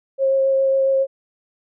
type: tone with vibrato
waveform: sine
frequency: 538 Hz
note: C5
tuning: 48 cents sharp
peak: -14 dBFS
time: 0.18-1.07 s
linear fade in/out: 50 ms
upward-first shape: sine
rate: 7.3 Hz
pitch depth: 9 cents each way
effects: none